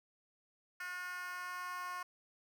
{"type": "tone with high-pass filter sweep", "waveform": "10% pulse", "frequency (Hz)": 360.4, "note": "F#4", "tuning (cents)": -45, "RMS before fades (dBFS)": -43, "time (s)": [0.8, 2.03], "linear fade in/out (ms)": 5, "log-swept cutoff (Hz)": [1500, 1000], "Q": 3.4, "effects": []}